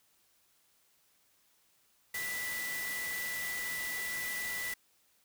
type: tone in noise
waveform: sine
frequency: 1975.5 Hz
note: B6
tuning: in tune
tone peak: -36 dBFS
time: 2.14-4.74 s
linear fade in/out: 5 ms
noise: white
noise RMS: -41 dBFS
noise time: 2.14-4.74 s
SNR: +2 dB
effects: white hiss -70 dBFS RMS until 5.24 s